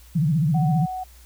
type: tone with vibrato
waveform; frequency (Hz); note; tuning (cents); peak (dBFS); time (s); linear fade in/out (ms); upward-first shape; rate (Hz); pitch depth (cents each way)
sine; 155.1; D#3; -5; -17; 0.15-0.86; 10; sine; 15; 200
type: tone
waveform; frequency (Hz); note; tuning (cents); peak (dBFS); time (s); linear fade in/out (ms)
sine; 744; F#5; +9; -27; 0.54-1.04; 10
effects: added 60 Hz sine -46 dBFS peak until 1.25 s + white hiss -53 dBFS RMS until 1.25 s